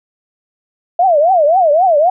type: tone with vibrato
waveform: sine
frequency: 667 Hz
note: E5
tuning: 20 cents sharp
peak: -7 dBFS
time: 0.99-2.1 s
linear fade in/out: 5 ms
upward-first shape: triangle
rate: 3.8 Hz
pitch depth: 290 cents each way
effects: none